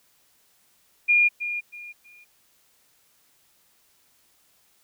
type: tone with echo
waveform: sine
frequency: 2421 Hz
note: D#7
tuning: 48 cents flat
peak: -15 dBFS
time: 1.08-1.29 s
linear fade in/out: 20 ms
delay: 320 ms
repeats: 3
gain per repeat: -11 dB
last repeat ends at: 2.25 s
effects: white hiss -63 dBFS RMS until 4.83 s